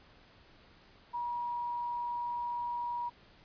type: tone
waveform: sine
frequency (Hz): 959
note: A#5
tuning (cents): +49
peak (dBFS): -33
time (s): 1.13-3.1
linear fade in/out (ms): 20
effects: pink hiss -60 dBFS RMS until 3.44 s + resampled to 11025 Hz